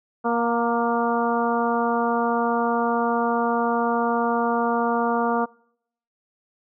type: harmonic tone with a mistuned harmonic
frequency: 235.2 Hz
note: A#3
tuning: 16 cents sharp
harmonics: 1 / 2 / 3 / 4 / 5 / 6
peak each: -25 / -25 / -26 / -27 / -28 / -32 dBFS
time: 0.24-5.46 s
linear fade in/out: 20 ms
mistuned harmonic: 4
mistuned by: -26 cents
effects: noise-tail reverb RT60 0.7 s tail -25 dB re dry